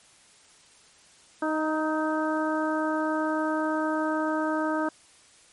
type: harmonic tone with a mistuned harmonic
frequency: 311.1 Hz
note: D#4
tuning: in tune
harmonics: 1 / 2 / 3 / 4 / 5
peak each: -27 / -30 / -32 / -33 / -34 dBFS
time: 1.42-4.89 s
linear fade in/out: 5 ms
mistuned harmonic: 4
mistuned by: +20 cents
effects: white hiss -56 dBFS RMS until 5.52 s + MP3 48 kbps